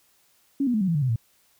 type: tone with pitch steps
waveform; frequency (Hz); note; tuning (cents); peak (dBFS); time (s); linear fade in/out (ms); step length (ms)
sine; 277.2 / 244.1 / 215 / 189.33 / 166.74 / 146.84 / 129.32 / 113.89; C#4 / B3 / A3 / F#3 / E3 / D3 / C3 / A#2; 0 / -20 / -40 / +40 / +20 / 0 / -20 / -40; -20; 0.6-1.16; 5; 70
effects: white hiss -63 dBFS RMS until 1.59 s